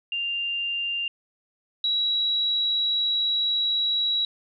sine tone pair in turn, 2792 / 3886 Hz, F7 / B7, -1 / -29 cents, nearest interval tritone, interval 572 cents, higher second, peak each -25 / -21 dBFS, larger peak second, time 0.12-1.08 / 1.84-4.25 s, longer second, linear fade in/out 2 ms, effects none

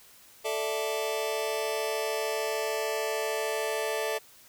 sawtooth chord, A suspended fourth, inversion none, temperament just, 440 / 586.7 / 660 Hz, A4 / D5 / E5, 0 / -2 / +2 cents, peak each -27 / -30 / -30 dBFS, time 0.44-4.19 s, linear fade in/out 20 ms, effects white hiss -55 dBFS RMS until 4.48 s

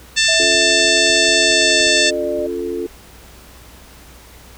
harmonic tone, 889 Hz, A5, 18 cents sharp, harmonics 2 / 3 / 4 / 5 / 6 / 7 / 8 / 9, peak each -18 / -19 / -18 / -20 / -22 / -24 / -25 / -24 dBFS, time 0.16-2.11 s, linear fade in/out 20 ms
sine tone with pitch glide, 650 to 599.5 Hz, E5 to D5, -24 to +36 cents, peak -20 dBFS, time 0.28-2.47 s, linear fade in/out 10 ms, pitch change -140 cents, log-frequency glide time 1.37-2.26 s
sine chord, Db augmented, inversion none, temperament equal with one note detuned, 277.2 / 350.2 / 440 Hz, Db4 / F4 / A4, 0 / +5 / 0 cents, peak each -28 / -23 / -24 dBFS, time 0.39-2.87 s, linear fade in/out 10 ms
clicks, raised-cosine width 5 ms, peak -27 dBFS, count 9, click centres 0.435 / 0.551 / 0.849 / 1.102 / 1.288 / 1.508 / 1.808 / 1.868 / 2.39 s
effects added 60 Hz sine -43 dBFS peak until 4.57 s + pink hiss -43 dBFS RMS until 4.57 s

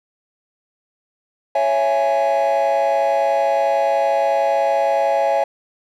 triangle chord, C# minor, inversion none, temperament just, 554.4 / 665.2 / 831.5 Hz, C#5 / E5 / G#5, 0 / +16 / +2 cents, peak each -16 dBFS, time 1.55-5.44 s, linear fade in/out 5 ms, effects tanh soft clip ceiling -9 dBFS

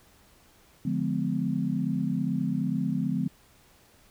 sine chord, D diminished seventh, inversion none, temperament just, 146.83 / 176.2 / 211.4 / 253.7 Hz, D3 / F3 / Ab3 / Cb4, 0 / +16 / +31 / +47 cents, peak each -32 / -30 / -31 / -30 dBFS, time 0.85-3.28 s, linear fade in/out 5 ms, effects pink hiss -59 dBFS RMS until 4.1 s

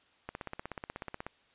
click train, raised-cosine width 0.5 ms, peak -23 dBFS, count 17, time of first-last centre 0.29-1.266 s, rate 16.4 Hz, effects white hiss -66 dBFS RMS until 1.54 s + resampled to 8000 Hz

